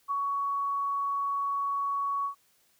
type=tone with ADSR envelope; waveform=sine; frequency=1120 Hz; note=C#6; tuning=18 cents sharp; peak=-25 dBFS; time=0.08-2.35 s; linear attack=33 ms; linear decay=7 ms; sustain=-2 dB; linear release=100 ms; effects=white hiss -67 dBFS RMS until 2.79 s